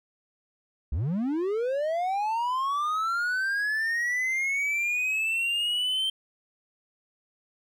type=linear sweep; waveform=triangle; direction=up; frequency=57.3 to 3136 Hz; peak=-23 dBFS; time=0.92-6.1 s; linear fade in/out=5 ms; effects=none